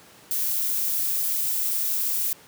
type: noise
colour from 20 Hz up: violet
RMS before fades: -25 dBFS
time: 0.31-2.33 s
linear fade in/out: 2 ms
effects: pink hiss -50 dBFS RMS until 2.47 s + high-pass 150 Hz 12 dB/octave